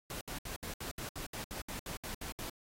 pink noise bursts, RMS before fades -42 dBFS, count 14, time 0.1-2.498 s, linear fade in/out 2 ms, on 110 ms, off 66 ms, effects AAC 48 kbps

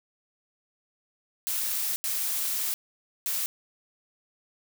blue noise bursts at uneven times, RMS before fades -29 dBFS, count 3, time 1.47-1.96 / 2.04-2.74 / 3.26-3.46 s, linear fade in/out 0 ms, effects none

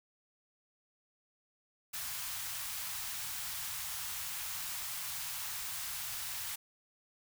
white band-stop noise, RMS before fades -40 dBFS, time 1.93-6.56 s, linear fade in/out 10 ms, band 150 to 790 Hz, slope 24 dB/octave, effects none

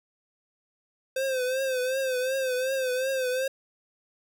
square tone with vibrato, 519 Hz, C5, 14 cents flat, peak -26 dBFS, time 1.16-3.48 s, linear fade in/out 5 ms, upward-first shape triangle, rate 2.7 Hz, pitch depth 77 cents each way, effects none

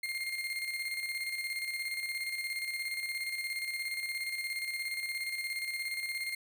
35% pulse tone with tremolo, 2119 Hz, C7, 21 cents sharp, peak -31 dBFS, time 0.03-6.35 s, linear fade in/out 5 ms, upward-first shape square, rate 17 Hz, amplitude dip 45%, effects none

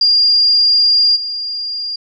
sine tone with level steps, 4808 Hz, D8, 40 cents sharp, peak -8 / -19 dBFS, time 0.01-1.96 s, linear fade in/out 5 ms, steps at 1.15 s, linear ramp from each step 20 ms, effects none

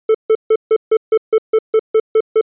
triangle tone bursts, 440 Hz, A4, in tune, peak -6 dBFS, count 12, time 0.09-2.412 s, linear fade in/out 5 ms, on 56 ms, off 150 ms, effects resampled to 8000 Hz

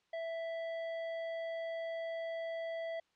sine tone with hard clipping, 660 Hz, E5, 2 cents sharp, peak -39 dBFS, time 0.13-3 s, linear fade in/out 5 ms, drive 10 dB, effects white hiss -75 dBFS RMS until 3.15 s + low-pass 4000 Hz 12 dB/octave

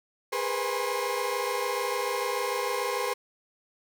30% pulse tone cluster, 408.7 / 479.2 / 506 / 831 / 1070 Hz, G#4 / A#4 / B4 / G#5 / C6, -28 / +48 / +42 / +1 / +38 cents, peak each -31 / -31 / -30 / -38 / -31 dBFS, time 0.32-3.14 s, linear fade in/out 10 ms, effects none

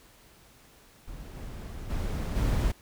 brown noise with level steps, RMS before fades -42 / -39 / -31 / -26 dBFS, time 1.07-2.72 s, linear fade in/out 10 ms, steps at 1.34 / 1.89 / 2.35 s, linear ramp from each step 20 ms, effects pink hiss -57 dBFS RMS until 2.81 s

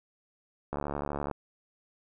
click train, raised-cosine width 1 ms, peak -19 dBFS, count 43, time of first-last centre 0.73-1.313 s, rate 72.1 Hz, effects none

